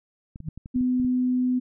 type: clicks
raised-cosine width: 5 ms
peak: -26 dBFS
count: 9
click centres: 0.359 / 0.404 / 0.485 / 0.576 / 0.659 / 0.76 / 0.809 / 0.999 / 1.048 s
type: tone with exponential growth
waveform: sine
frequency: 157.7 Hz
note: D#3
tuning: 24 cents sharp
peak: -25 dBFS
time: 0.4-0.49 s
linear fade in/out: 5 ms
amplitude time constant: 18 ms
type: tone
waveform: sine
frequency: 251.7 Hz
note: B3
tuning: 33 cents sharp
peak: -20 dBFS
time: 0.74-1.6 s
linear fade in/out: 20 ms
effects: none